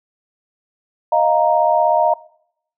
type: chord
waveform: sine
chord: Eb suspended second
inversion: none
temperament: equal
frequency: 622.3 / 698.5 / 932.3 Hz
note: Eb5 / F5 / Bb5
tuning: 0 / 0 / 0 cents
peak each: -16 dBFS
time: 1.12-2.14 s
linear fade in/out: 5 ms
effects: noise-tail reverb RT60 0.7 s tail -22 dB re dry